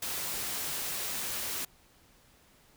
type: noise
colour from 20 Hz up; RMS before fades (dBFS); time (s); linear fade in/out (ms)
white; -35; 0.02-1.65; 5
effects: pink hiss -62 dBFS RMS until 2.76 s